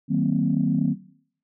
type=chord; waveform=sine; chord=C half-diminished seventh; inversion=first; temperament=equal with one note detuned; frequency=155.56 / 188.01 / 233.1 / 261.6 Hz; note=Eb3 / Gb3 / Bb3 / C4; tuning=0 / +28 / 0 / 0 cents; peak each=-24 dBFS; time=0.08-0.96 s; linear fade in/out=50 ms; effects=noise-tail reverb RT60 0.6 s tail -18 dB re dry + tanh soft clip ceiling -9 dBFS